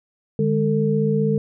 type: tone cluster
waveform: sine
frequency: 150.1 / 205.7 / 446.3 Hz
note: D3 / G#3 / A4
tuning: +38 / -16 / +25 cents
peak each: -21 dBFS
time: 0.39-1.38 s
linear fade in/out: 2 ms
effects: none